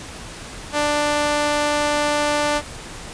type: tone with high-pass filter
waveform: sawtooth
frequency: 295.1 Hz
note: D4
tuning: 8 cents sharp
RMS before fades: -20 dBFS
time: 0.72-2.62 s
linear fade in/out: 50 ms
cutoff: 590 Hz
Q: 1.1
effects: pink hiss -35 dBFS RMS until 3.13 s + resampled to 22050 Hz